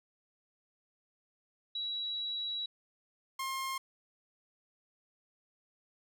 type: tone pair in turn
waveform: sine / sawtooth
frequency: 3897 / 1065.5 Hz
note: B7 / C6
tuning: -24 / +31 cents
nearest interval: octave + minor seventh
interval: 2245 cents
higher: first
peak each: -34 / -31 dBFS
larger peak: second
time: 1.75-2.66 / 3.39-3.78 s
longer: first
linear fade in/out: 5 ms
effects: none